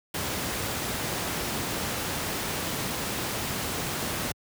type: noise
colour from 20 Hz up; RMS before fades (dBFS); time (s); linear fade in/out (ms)
pink; -30; 0.14-4.32; 5
effects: high-pass 80 Hz 12 dB/octave